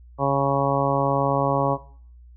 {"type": "harmonic tone", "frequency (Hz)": 138.59, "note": "C#3", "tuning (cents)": 0, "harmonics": [1, 2, 3, 4, 5, 6, 7, 8], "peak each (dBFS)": [-25, -28, -29, -24, -28, -28, -27, -27], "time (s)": [0.18, 1.78], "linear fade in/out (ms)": 50, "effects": ["noise-tail reverb RT60 0.5 s tail -17 dB re dry", "added 60 Hz sine -44 dBFS peak until 2.36 s"]}